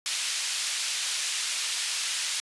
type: band-pass noise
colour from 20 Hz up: pink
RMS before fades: -30 dBFS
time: 0.06-2.4 s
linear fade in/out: 0 ms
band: 2900 to 9400 Hz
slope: 12 dB/octave
effects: resampled to 24000 Hz